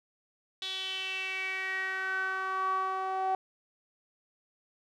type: tone with band-pass filter sweep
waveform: sawtooth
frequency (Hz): 379.7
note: F#4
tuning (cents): +45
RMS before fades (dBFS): -33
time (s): 0.62-3.35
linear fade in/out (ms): 2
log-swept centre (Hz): 3600 to 800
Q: 6.4
effects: none